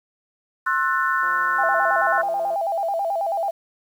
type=chord; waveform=sine; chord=F# half-diminished seventh; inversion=second; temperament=just; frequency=1065.6 / 1332 / 1480 / 1776 Hz; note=C6 / E6 / F#6 / A6; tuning=+31 / +18 / 0 / +16 cents; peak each=-23 / -25 / -22 / -28 dBFS; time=0.66-2.22 s; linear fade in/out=10 ms
type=click train; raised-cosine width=1 ms; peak=-26 dBFS; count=231; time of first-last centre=1.23-2.544 s; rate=175 Hz
type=tone with vibrato; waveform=sine; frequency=728 Hz; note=F#5; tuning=28 cents flat; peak=-20 dBFS; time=1.58-3.51 s; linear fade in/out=10 ms; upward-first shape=square; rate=9.2 Hz; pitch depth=160 cents each way
effects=high-pass 400 Hz 12 dB/octave + 8-bit